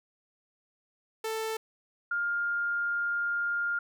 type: tone pair in turn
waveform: sawtooth / sine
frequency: 442.3 / 1407.3 Hz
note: A4 / F6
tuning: +9 / +13 cents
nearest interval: octave + minor sixth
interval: 2004 cents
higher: second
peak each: -27 dBFS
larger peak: neither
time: 1.24-1.57 / 2.11-3.79 s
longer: second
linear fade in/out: 5 ms
effects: none